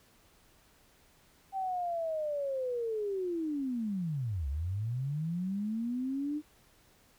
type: linear two-way sweep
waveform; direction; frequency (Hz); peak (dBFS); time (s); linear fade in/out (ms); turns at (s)
sine; down then up; 782 to 65.41 to 305.1; -31; 1.52-6.42; 50; 4.48
effects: pink hiss -64 dBFS RMS until 7.18 s